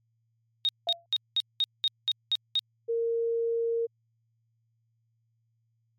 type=tone bursts; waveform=sine; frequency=3729 Hz; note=A#7; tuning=in tune; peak=-22 dBFS; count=9; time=0.65-2.592 s; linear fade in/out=0 ms; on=38 ms; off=200 ms
type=tone with exponential decay; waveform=sine; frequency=682 Hz; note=F5; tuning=41 cents flat; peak=-27 dBFS; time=0.87-1.06 s; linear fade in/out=2 ms; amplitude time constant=41 ms
type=tone; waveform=sine; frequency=462.1 Hz; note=A#4; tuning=15 cents flat; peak=-25 dBFS; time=2.88-3.87 s; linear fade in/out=20 ms
effects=added 114 Hz sine -70 dBFS peak until 5.98 s + MP3 96 kbps